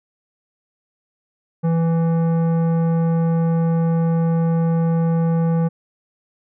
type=tone with tanh clipping; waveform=triangle; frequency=165.5 Hz; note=E3; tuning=7 cents sharp; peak=-17 dBFS; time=1.63-5.69 s; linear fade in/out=20 ms; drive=17 dB; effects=none